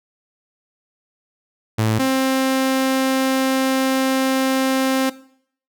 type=tone pair in turn; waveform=sawtooth; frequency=110 / 264.3 Hz; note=A2 / C4; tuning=0 / +18 cents; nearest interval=octave + minor third; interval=1518 cents; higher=second; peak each=-12 dBFS; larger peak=neither; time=1.78-1.99 / 1.99-5.1 s; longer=second; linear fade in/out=10 ms; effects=noise-tail reverb RT60 0.6 s tail -18 dB re dry